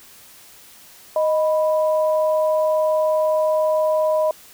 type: tone pair together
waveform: sine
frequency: 622.3 / 987.8 Hz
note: D#5 / B5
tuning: 0 / 0 cents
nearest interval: minor sixth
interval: 800 cents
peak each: -16 / -25 dBFS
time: 1.16-4.31 s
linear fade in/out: 2 ms
effects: white hiss -46 dBFS RMS until 4.53 s